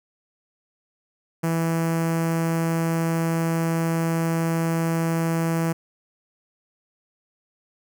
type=tone with notch filter; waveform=sawtooth; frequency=164.81 Hz; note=E3; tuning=in tune; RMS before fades=-23 dBFS; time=1.43-5.73 s; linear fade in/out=10 ms; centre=3700 Hz; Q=0.91; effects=none